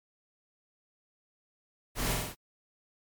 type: noise with echo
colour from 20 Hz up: pink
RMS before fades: -33 dBFS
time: 1.95-2.17 s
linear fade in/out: 50 ms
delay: 46 ms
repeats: 4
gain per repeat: -2 dB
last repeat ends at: 2.354 s
effects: MP3 96 kbps